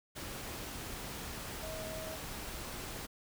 sine tone in noise, 636 Hz, D#5, 38 cents sharp, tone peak -43 dBFS, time 1.62-2.17 s, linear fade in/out 20 ms, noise pink, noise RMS -43 dBFS, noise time 0.15-3.07 s, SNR -3 dB, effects none

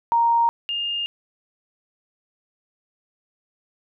sine tone pair in turn, 932.3 / 2822 Hz, A#5 / F7, 0 / +17 cents, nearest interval octave + perfect fifth, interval 1917 cents, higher second, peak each -15 / -23 dBFS, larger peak first, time 0.12-0.49 / 0.69-1.06 s, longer neither, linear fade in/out 0 ms, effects none

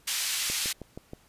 pink band-pass noise, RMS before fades -30 dBFS, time 0.07-0.73 s, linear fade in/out 10 ms, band 2800 to 12000 Hz, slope 12 dB/octave
click train, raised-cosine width 2 ms, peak -25 dBFS, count 5, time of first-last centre 0.5-1.134 s, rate 6.31 Hz
effects pink hiss -61 dBFS RMS until 1.28 s + resampled to 32000 Hz

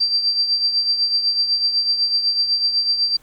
sine tone with tremolo, 4699 Hz, D8, in tune, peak -13 dBFS, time 0-3.17 s, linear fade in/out 10 ms, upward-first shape triangle, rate 8 Hz, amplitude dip 65%, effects pink hiss -54 dBFS RMS until 3.22 s

